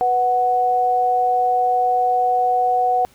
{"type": "tone pair together", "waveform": "sine", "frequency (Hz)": [492.6, 740], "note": ["B4", "F#5"], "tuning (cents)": [-5, 0], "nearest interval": "perfect fifth", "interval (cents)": 705, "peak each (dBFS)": [-23, -15], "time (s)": [0.01, 3.05], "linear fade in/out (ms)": 0, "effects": ["pink hiss -53 dBFS RMS until 3.14 s"]}